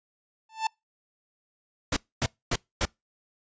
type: tone with exponential growth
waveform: 45% pulse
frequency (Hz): 884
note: A5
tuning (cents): +8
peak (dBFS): -21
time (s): 0.49-0.67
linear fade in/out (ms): 5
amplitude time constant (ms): 39
type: noise bursts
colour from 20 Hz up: pink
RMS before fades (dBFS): -25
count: 4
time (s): 1.92-2.854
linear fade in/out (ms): 5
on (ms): 46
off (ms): 250
effects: noise-tail reverb RT60 0.2 s tail -26 dB re dry + resampled to 16000 Hz